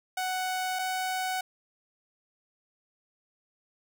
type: tone pair in turn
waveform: sawtooth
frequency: 743 / 746.1 Hz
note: F#5 / F#5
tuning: +7 / +14 cents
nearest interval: unison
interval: 7 cents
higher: second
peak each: -25 dBFS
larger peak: neither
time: 0.17-0.79 / 0.79-1.41 s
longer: neither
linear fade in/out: 5 ms
effects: none